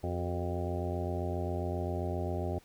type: harmonic tone with a mistuned harmonic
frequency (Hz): 87.5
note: F2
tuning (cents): +4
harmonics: 1 / 2 / 3 / 4 / 5 / 6 / 7 / 8 / 9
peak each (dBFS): -34 / -41 / -42 / -39 / -44 / -47 / -41 / -45 / -44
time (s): 0.03-2.59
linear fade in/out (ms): 10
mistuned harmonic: 4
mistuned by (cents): +66
effects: pink hiss -62 dBFS RMS until 2.64 s